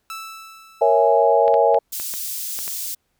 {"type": "tone with exponential decay", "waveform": "sawtooth", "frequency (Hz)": 1318.5, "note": "E6", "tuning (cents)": 0, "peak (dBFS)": -25, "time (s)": [0.1, 1.58], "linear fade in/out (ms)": 1, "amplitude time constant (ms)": 320}
{"type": "chord", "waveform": "sine", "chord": "A# half-diminished seventh", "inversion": "none", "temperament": "equal", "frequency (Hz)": [466.2, 554.4, 659.3, 830.6], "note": ["A#4", "C#5", "E5", "G#5"], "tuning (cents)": [0, 0, 0, 0], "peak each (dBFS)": -18, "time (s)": [0.81, 1.79], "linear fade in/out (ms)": 10}
{"type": "clicks", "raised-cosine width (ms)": 0.3, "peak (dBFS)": -18, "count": 7, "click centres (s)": [1.48, 1.541, 1.745, 1.999, 2.139, 2.589, 2.679]}
{"type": "high-pass noise", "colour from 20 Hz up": "white", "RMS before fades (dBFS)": -28, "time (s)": [1.92, 2.95], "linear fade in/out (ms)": 10, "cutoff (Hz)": 5100, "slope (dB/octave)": 12}
{"effects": ["pink hiss -70 dBFS RMS until 3.19 s"]}